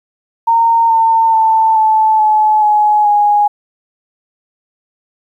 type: tone with pitch steps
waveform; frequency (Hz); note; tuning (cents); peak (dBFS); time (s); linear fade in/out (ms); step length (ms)
sine; 919 / 903.2 / 887.7 / 872.4 / 857.5 / 842.7 / 828.2; A#5 / A5 / A5 / A5 / A5 / G#5 / G#5; -25 / +45 / +15 / -15 / -45 / +25 / -5; -7; 0.47-3.48; 10; 430
effects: 8-bit